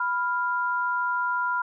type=tone pair together; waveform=sine; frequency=987.8 / 1396.9 Hz; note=B5 / F6; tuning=0 / 0 cents; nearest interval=tritone; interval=600 cents; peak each=-26 dBFS; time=0-1.62 s; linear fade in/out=5 ms; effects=none